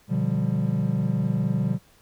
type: chord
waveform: triangle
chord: G dominant seventh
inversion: first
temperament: just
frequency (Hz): 122.5 / 147 / 176.4 / 196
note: B2 / D3 / F3 / G3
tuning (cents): -14 / +2 / +18 / 0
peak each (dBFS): -25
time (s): 0.08-1.79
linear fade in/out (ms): 50
effects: pink hiss -58 dBFS RMS until 2.01 s